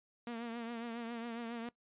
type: tone with vibrato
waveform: sawtooth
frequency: 233.1 Hz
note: A#3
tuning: in tune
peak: -36 dBFS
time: 0.27-1.69 s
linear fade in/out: 2 ms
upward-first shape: triangle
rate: 7.3 Hz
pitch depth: 61 cents each way
effects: noise-tail reverb RT60 0.1 s tail -20 dB re dry + resampled to 8000 Hz